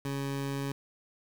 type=tone; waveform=20% pulse; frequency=138.59 Hz; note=C#3; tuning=in tune; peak=-27 dBFS; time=0.05-0.72 s; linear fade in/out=2 ms; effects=9-bit